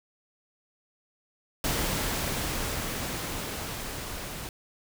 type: noise with level ramp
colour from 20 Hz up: pink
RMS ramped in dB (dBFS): -28 to -38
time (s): 1.64-4.49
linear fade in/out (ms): 2
effects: none